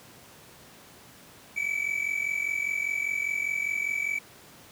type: tone pair together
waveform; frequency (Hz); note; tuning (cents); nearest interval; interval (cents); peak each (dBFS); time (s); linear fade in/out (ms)
triangle; 2274 / 2319; C#7 / D7; +44 / -22; unison; 34; -28; 1.56-4.19; 10
effects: pink hiss -51 dBFS RMS until 4.71 s + high-pass 100 Hz 12 dB/octave